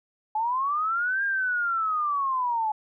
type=linear two-way sweep; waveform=sine; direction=up then down; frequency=845 to 1619 to 845 Hz; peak=-23 dBFS; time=0.35-2.72 s; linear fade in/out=5 ms; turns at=1.24 s; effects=none